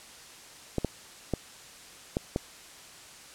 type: clicks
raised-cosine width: 2 ms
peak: -13 dBFS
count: 5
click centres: 0.783 / 0.847 / 1.337 / 2.169 / 2.361 s
effects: white hiss -49 dBFS RMS until 3.34 s + low-pass 9000 Hz 12 dB/octave